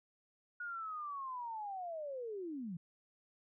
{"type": "linear sweep", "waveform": "sine", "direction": "down", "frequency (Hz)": [1454, 158.3], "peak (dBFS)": -40, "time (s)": [0.6, 2.77], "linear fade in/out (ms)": 5, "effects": []}